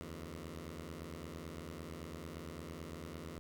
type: beating tone pair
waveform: 10% pulse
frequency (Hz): 76.3 / 85.2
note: D#2 / F2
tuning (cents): -33 / -42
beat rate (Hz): 8.9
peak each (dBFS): -40 / -39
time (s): 0.01-3.39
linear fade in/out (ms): 0
effects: none